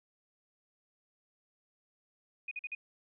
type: tone bursts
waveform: sine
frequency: 2480 Hz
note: D#7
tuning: 6 cents flat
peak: -36 dBFS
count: 4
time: 2.48-2.75 s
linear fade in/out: 5 ms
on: 33 ms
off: 46 ms
effects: none